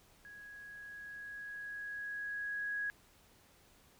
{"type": "tone with level ramp", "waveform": "sine", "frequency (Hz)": 1661.2, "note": "G#6", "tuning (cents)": 0, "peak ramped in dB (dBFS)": [-50, -34], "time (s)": [0.25, 2.9], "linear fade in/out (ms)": 0, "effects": ["pink hiss -65 dBFS RMS until 3.99 s"]}